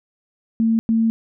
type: tone bursts at uneven times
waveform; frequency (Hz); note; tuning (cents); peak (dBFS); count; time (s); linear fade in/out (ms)
sine; 225.6; A3; +44; -14; 2; 0.6-0.79 / 0.89-1.1; 0
effects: none